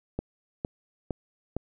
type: click train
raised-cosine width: 2 ms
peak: -16 dBFS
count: 4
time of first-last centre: 0.19-1.566 s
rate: 2.18 Hz
effects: none